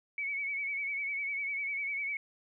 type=tone with vibrato; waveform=sine; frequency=2245 Hz; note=C#7; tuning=21 cents sharp; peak=-32 dBFS; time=0.18-2.17 s; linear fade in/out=2 ms; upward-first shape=sine; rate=10 Hz; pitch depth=51 cents each way; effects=none